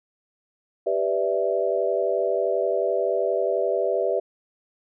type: chord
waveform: sine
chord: E minor seventh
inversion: first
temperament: equal with one note detuned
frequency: 392 / 496.5 / 587.3 / 659.3 Hz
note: G4 / B4 / D5 / E5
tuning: 0 / +9 / 0 / 0 cents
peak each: -26 dBFS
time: 0.86-4.2 s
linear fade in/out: 10 ms
effects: none